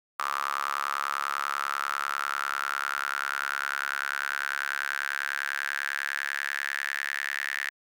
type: tone with high-pass filter sweep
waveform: sawtooth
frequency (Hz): 70.1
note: C#2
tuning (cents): +20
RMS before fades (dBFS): -31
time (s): 0.19-7.7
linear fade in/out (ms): 5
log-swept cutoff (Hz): 1200 to 1800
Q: 7.4
effects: none